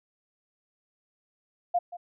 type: tone with echo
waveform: sine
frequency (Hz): 703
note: F5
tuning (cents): +11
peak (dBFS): -21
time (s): 1.74-1.79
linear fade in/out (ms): 10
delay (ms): 180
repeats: 1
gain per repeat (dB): -15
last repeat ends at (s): 1.97
effects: none